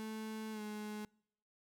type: tone with pitch glide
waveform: 35% pulse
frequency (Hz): 218.5 to 211.3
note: A3 to G#3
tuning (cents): -12 to +30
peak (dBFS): -40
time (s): 0-1.05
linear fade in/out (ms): 0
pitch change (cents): -58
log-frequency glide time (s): 0.52-0.61
effects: noise-tail reverb RT60 0.7 s tail -26 dB re dry